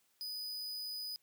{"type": "tone", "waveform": "45% pulse", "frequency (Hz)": 4978, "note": "D#8", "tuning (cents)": 0, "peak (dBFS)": -39, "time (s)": [0.21, 1.16], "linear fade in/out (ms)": 0, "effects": ["white hiss -74 dBFS RMS until 1.22 s", "high-pass 80 Hz 12 dB/octave"]}